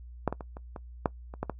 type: clicks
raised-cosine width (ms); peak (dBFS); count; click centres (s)
1; -11 / -18 / -25 / -28 / -25 / -10 / -28 / -16 / -17; 9; 0.277 / 0.326 / 0.408 / 0.569 / 0.762 / 1.058 / 1.339 / 1.43 / 1.497
effects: noise-tail reverb RT60 0.1 s tail -21 dB re dry + added 60 Hz sine -43 dBFS peak until 1.59 s